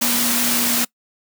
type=tone in noise; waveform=sine; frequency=239.6 Hz; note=A#3; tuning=48 cents sharp; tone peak=-24 dBFS; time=0.01-0.85 s; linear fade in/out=10 ms; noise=white; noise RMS=-19 dBFS; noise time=0.01-0.85 s; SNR=-8 dB; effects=noise-tail reverb RT60 0.1 s tail -23 dB re dry + high-pass 150 Hz 12 dB/octave